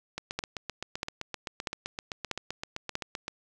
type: two click trains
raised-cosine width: 0.2 ms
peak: -17 / -13 dBFS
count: 25 / 5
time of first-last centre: 0.18-3.281 / 0.39-2.954 s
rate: 7.74 / 1.56 Hz
effects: none